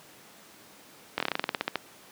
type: slowing click train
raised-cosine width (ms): 0.3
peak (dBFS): -10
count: 14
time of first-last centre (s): 1.18-1.757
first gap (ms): 22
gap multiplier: 1.11
effects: pink hiss -52 dBFS RMS until 2.11 s + high-pass 200 Hz 12 dB/octave